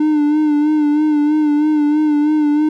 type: tone with vibrato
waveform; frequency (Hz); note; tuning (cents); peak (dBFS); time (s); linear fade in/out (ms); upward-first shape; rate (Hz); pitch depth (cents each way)
triangle; 300.3; D4; +39; -9; 0-2.69; 5; sine; 3.1; 42
effects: none